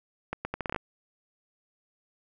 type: accelerating click train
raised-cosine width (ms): 0.5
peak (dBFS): -16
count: 9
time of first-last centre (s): 0.33-0.762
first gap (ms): 120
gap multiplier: 0.75
effects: none